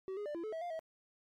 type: tone with pitch steps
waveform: triangle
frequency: 380.6 / 414.4 / 592 / 337.8 / 432.8 / 649 / 700 / 644 Hz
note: F#4 / G#4 / D5 / E4 / A4 / E5 / F5 / E5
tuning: +49 / -4 / +14 / +42 / -29 / -27 / +4 / -41 cents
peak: -36 dBFS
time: 0.08-0.792 s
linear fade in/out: 0 ms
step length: 89 ms
effects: MP3 64 kbps